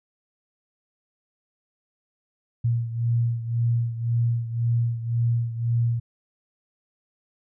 sine beating tone pair, 117 / 118.9 Hz, A#2 / A#2, +7 / +35 cents, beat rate 1.9 Hz, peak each -22 / -27 dBFS, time 2.64-6 s, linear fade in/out 10 ms, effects none

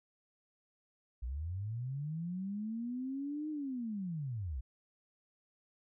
sine linear two-way sweep, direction up then down, 56.1 to 310 to 56.1 Hz, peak -36 dBFS, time 1.22-4.61 s, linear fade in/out 10 ms, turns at 3.5 s, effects none

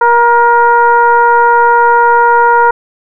sine tone with frequency modulation, 946 Hz, A#5, 25 cents sharp, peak -4 dBFS, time 0.01-2.71 s, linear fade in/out 5 ms, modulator 472 Hz, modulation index 0.91, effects none

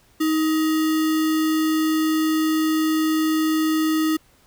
sine tone with sample-and-hold, 314.7 Hz, D#4, 20 cents sharp, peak -17 dBFS, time 0.2-4.17 s, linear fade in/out 10 ms, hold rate 1575 Hz, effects pink hiss -57 dBFS RMS until 4.46 s

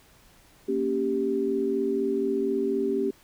sine chord, G diminished, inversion first, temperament equal, 233.1 / 277.2 / 392 Hz, Bb3 / Db4 / G4, 0 / 0 / 0 cents, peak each -31 / -29 / -25 dBFS, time 0.68-3.11 s, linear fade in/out 10 ms, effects pink hiss -57 dBFS RMS until 3.23 s

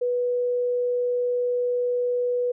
sine tone, 490.6 Hz, B4, 12 cents flat, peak -21 dBFS, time 0.01-2.52 s, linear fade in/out 10 ms, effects none

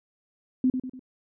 sine tone with echo, 256.3 Hz, C4, 36 cents flat, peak -18 dBFS, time 0.64-0.7 s, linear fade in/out 2 ms, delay 98 ms, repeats 3, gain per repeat -7 dB, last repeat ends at 0.994 s, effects none

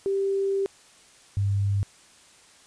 sine tone pair in turn, 392 / 99.83 Hz, G4 / G2, 0 / +32 cents, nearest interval 2 octaves, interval 2368 cents, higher first, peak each -22 / -21 dBFS, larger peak second, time 0.06-0.66 / 1.37-1.83 s, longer first, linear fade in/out 0 ms, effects white hiss -54 dBFS RMS until 2.66 s + resampled to 22050 Hz

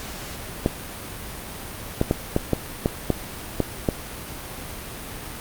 clicks, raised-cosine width 2 ms, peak -5 dBFS, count 9, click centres 0.661 / 2.014 / 2.111 / 2.364 / 2.533 / 2.859 / 3.103 / 3.603 / 3.888 s, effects pink hiss -35 dBFS RMS until 5.4 s + Opus 48 kbps

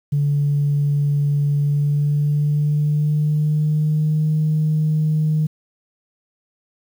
sine tone with pitch glide, 144.3 to 154.66 Hz, D3 to D#3, -30 to -10 cents, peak -14 dBFS, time 0.12-5.47 s, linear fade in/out 10 ms, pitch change +120 cents, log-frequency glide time 1.57-4.3 s, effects tanh soft clip ceiling -11 dBFS + 8-bit

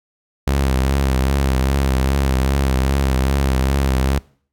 sawtooth tone with vibrato, 67 Hz, C2, 42 cents sharp, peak -11 dBFS, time 0.47-4.19 s, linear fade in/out 5 ms, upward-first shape triangle, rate 2.5 Hz, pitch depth 69 cents each way, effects noise-tail reverb RT60 0.5 s tail -23 dB re dry

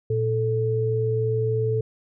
sine tone pair together, 116.1 / 438.3 Hz, A#2 / A4, -7 / -7 cents, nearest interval octave + major seventh, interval 2300 cents, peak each -23 dBFS, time 0.1-1.81 s, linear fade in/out 5 ms, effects none

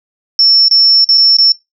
sine tone with dropouts, 5400 Hz, E8, 41 cents sharp, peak -5 dBFS, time 0.39-1.52 s, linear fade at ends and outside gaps 1 ms, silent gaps 0.683-0.711 / 1.044-1.089 / 1.175-1.179 / 1.368-1.385 s, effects noise-tail reverb RT60 0.2 s tail -22 dB re dry

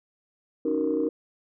sine chord, D# minor seventh, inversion third, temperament just, 280 / 311.1 / 373.4 / 466.7 Hz, C#4 / D#4 / F#4 / A#4, +18 / 0 / +16 / +2 cents, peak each -29 / -26 / -32 / -26 dBFS, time 0.65-1.09 s, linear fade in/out 5 ms, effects tanh soft clip ceiling -15 dBFS

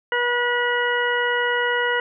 harmonic tone, 484.7 Hz, B4, 32 cents flat, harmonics 1 / 2 / 3 / 4 / 6, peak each -24 / -26 / -24 / -24 / -30 dBFS, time 0.12-2 s, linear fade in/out 2 ms, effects none

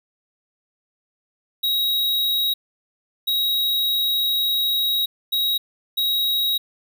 square tone bursts at uneven times, 3817 Hz, A#7, 40 cents sharp, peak -19 dBFS, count 4, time 1.63-2.54 / 3.27-5.06 / 5.32-5.58 / 5.97-6.58 s, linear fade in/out 10 ms, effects none

